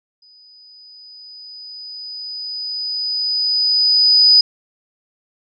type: tone with exponential growth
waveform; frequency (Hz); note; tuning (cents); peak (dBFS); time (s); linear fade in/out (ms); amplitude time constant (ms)
sine; 4978; D#8; 0; -6; 0.22-4.41; 5; 910
effects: none